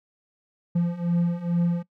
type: beating tone pair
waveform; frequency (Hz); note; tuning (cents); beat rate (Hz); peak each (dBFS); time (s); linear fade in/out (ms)
triangle; 171 / 173.3; F3 / F3; -36 / -13; 2.3; -24 / -21; 0.75-1.83; 10
effects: noise-tail reverb RT60 0.1 s tail -20 dB re dry